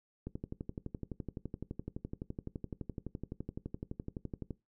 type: click train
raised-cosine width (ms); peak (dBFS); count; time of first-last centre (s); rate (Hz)
3; -26; 51; 0.27-4.507; 11.8
effects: noise-tail reverb RT60 0.2 s tail -19 dB re dry